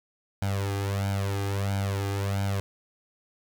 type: tone with flanger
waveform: sawtooth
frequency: 99.1 Hz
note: G2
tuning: 19 cents sharp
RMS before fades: -28 dBFS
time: 0.42-2.6 s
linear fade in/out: 0 ms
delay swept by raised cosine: 1.3 to 2.5 ms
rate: 1.5 Hz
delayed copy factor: +0.85
effects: none